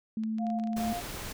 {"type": "tone", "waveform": "sine", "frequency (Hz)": 220, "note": "A3", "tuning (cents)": 0, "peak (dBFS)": -29, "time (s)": [0.17, 0.93], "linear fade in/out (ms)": 2}
{"type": "clicks", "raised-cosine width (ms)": 0.2, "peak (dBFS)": -33, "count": 12, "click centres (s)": [0.236, 0.384, 0.468, 0.502, 0.598, 0.638, 0.673, 0.732, 0.777, 0.826, 0.904, 0.956]}
{"type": "tone with tremolo", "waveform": "sine", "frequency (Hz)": 702, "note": "F5", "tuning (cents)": 9, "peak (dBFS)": -33, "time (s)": [0.38, 1.03], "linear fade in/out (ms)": 50, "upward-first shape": "square", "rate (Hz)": 2.4, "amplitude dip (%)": 45}
{"type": "noise", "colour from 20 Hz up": "pink", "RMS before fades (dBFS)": -39, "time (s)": [0.76, 1.33], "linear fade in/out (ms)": 10}
{"effects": []}